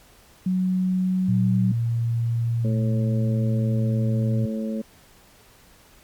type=tone with pitch glide; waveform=sine; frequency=185 to 187.26 Hz; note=F#3 to F#3; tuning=0 to +21 cents; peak=-19 dBFS; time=0.46-1.72 s; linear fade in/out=5 ms; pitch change=+21 cents; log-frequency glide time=1.02-1.58 s
type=tone; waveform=sine; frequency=116.54 Hz; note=A#2; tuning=in tune; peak=-20 dBFS; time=1.28-4.46 s; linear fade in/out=10 ms
type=harmonic tone; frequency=110 Hz; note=A2; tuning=in tune; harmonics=2 / 3 / 4 / 5; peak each=-25 / -38 / -36 / -34 dBFS; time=2.64-4.82 s; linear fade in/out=10 ms
effects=pink hiss -53 dBFS RMS until 6.03 s + MP3 96 kbps